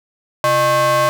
square ring-modulated tone, 238.3 Hz, A#3, 38 cents sharp, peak -10 dBFS, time 0.44-1.09 s, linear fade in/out 0 ms, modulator 848 Hz, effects none

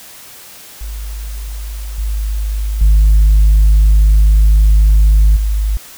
sine tone with level steps, 51.91 Hz, G#1, in tune, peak -21 / -14 / -3 / -11 dBFS, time 0.81-5.77 s, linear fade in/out 0 ms, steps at 1.98 / 2.81 / 5.36 s, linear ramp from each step 5 ms, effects tanh soft clip ceiling -3 dBFS + white hiss -36 dBFS RMS until 5.97 s

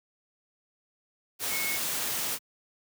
sine tone in noise, 2187 Hz, C#7, 24 cents flat, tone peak -32 dBFS, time 1.49-1.8 s, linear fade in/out 50 ms, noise white, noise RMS -31 dBFS, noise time 1.39-2.39 s, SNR -4 dB, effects high-pass 100 Hz 12 dB/octave

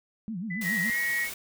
sine tone with vibrato, 197 Hz, G3, 9 cents sharp, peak -31 dBFS, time 0.28-0.9 s, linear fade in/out 0 ms, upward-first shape sine, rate 7.1 Hz, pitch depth 260 cents each way
sine tone with pitch glide, 2000 to 2206 Hz, B6 to C#7, +21 to -9 cents, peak -33 dBFS, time 0.5-1.3 s, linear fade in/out 10 ms, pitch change +170 cents, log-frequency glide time 0.85-0.98 s
white noise, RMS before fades -38 dBFS, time 0.61-1.34 s, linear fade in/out 5 ms
sine tone, 1900 Hz, A#6, 33 cents sharp, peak -26 dBFS, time 0.63-1.28 s, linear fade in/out 50 ms
effects none

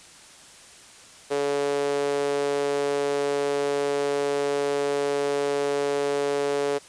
sawtooth tone with high-pass filter, 142.4 Hz, C#3, 47 cents sharp, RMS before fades -25 dBFS, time 1.3-6.79 s, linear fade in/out 20 ms, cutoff 450 Hz, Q 4.3, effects white hiss -48 dBFS RMS until 6.88 s + resampled to 22050 Hz

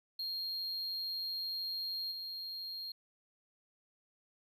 triangle tone with level steps, 4231 Hz, C8, 19 cents sharp, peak -35 / -39 dBFS, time 0.19-2.92 s, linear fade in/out 5 ms, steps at 2.11 s, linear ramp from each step 10 ms, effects none

